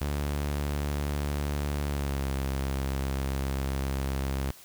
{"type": "tone with pitch glide", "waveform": "sawtooth", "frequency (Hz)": [72.4, 67.55], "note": ["D2", "C#2"], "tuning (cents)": [-24, -44], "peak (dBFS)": -24, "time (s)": [0.01, 4.51], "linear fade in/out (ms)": 0, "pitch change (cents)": -120, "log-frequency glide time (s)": [1.84, 2.29], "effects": ["white hiss -51 dBFS RMS until 4.64 s"]}